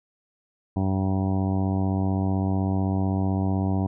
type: harmonic tone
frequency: 95.8 Hz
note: G2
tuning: 39 cents flat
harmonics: 1 / 2 / 3 / 4 / 5 / 6 / 7 / 8 / 9 / 10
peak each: -24 / -26 / -29 / -37 / -43 / -43 / -37 / -37 / -44 / -41 dBFS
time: 0.76-3.87 s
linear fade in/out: 5 ms
effects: none